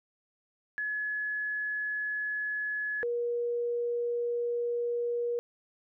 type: tone pair in turn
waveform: sine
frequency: 1700 / 477 Hz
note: G#6 / A#4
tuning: +40 / +40 cents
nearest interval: octave + minor seventh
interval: 2200 cents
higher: first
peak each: -30 / -28 dBFS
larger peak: second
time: 0.78-3.03 / 3.03-5.39 s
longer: second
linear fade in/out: 0 ms
effects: none